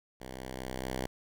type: tone with level ramp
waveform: 5% pulse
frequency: 64.4 Hz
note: C2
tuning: 27 cents flat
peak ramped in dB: -32 to -21 dBFS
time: 0.2-1.07 s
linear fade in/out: 10 ms
effects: none